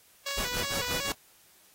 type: tone with vibrato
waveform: 5% pulse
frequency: 524 Hz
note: C5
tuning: 2 cents sharp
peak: -20 dBFS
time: 0.26-1.12 s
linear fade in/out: 5 ms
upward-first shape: square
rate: 2.7 Hz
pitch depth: 110 cents each way
type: noise with tremolo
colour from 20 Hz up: pink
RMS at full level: -33 dBFS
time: 0.37-1.12 s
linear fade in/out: 0 ms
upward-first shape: sine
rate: 5.7 Hz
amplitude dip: 90%
effects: white hiss -60 dBFS RMS until 1.74 s + AAC 48 kbps